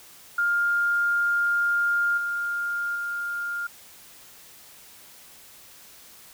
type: tone with level steps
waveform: sine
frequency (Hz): 1406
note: F6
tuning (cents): +11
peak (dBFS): -20 / -25 / -27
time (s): 0.38-3.67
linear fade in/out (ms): 5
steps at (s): 2.17 / 2.95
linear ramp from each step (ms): 10
effects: white hiss -49 dBFS RMS until 6.33 s